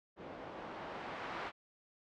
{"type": "noise with low-pass filter sweep", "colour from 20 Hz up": "blue", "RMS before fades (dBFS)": -45, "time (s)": [0.16, 1.52], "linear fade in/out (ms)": 50, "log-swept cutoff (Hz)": [490, 1200], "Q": 0.78, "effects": ["low-pass 4000 Hz 12 dB/octave"]}